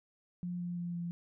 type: tone with pitch steps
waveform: sine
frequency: 176.9 / 175.27 / 173.66 / 172.06 Hz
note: F3 / F3 / F3 / F3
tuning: +23 / +6 / -9 / -26 cents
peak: -35 dBFS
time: 0.43-1.11 s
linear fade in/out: 0 ms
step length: 170 ms
effects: none